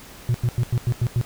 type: tone bursts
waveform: sine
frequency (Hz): 120.6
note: B2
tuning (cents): -41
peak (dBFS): -14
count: 7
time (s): 0.29-1.213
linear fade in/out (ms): 0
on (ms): 53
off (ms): 92
effects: tanh soft clip ceiling -16 dBFS + pink hiss -43 dBFS RMS until 1.25 s